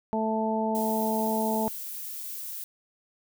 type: harmonic tone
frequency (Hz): 220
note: A3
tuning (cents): 0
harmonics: 1 / 2 / 3 / 4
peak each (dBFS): -28 / -32 / -31 / -30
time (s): 0.13-1.68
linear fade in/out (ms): 0
type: noise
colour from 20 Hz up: violet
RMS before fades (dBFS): -37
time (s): 0.75-2.64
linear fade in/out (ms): 0
effects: none